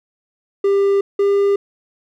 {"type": "tone pair in turn", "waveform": "triangle", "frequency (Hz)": [397.2, 400.4], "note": ["G4", "G4"], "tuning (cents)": [23, 37], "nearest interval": "unison", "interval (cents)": 14, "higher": "second", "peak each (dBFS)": -10, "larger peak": "neither", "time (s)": [[0.64, 1.01], [1.19, 1.56]], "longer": "neither", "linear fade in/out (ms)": 5, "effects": []}